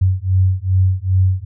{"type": "beating tone pair", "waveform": "sine", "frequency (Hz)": [92.5, 95], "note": ["F#2", "F#2"], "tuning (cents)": [0, 46], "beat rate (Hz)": 2.5, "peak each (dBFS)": -15, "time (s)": [0.01, 1.45], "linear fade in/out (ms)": 10, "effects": []}